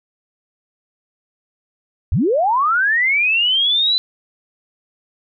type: linear sweep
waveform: sine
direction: up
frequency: 55.1 to 4037 Hz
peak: -13 dBFS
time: 2.12-3.98 s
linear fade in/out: 0 ms
effects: none